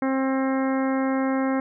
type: harmonic tone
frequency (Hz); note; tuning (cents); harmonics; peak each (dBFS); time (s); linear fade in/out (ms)
266; C4; +29; 1 / 2 / 3 / 4 / 5 / 6 / 7 / 8; -22 / -28 / -32 / -34 / -36 / -38 / -39 / -40; 0.02-1.6; 2
effects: none